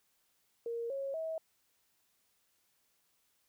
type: tone with pitch steps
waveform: sine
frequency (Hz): 466.2 / 548 / 644.2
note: A#4 / C#5 / E5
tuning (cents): 0 / -20 / -40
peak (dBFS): -35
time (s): 0.66-1.38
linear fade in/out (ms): 2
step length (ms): 240
effects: white hiss -75 dBFS RMS until 3.48 s